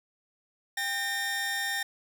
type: tone pair together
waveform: sawtooth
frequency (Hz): 792 / 1829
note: G5 / A#6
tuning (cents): +18 / -33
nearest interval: octave + major second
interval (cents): 1449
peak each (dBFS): -33 / -26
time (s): 0.77-1.83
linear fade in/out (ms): 5
effects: none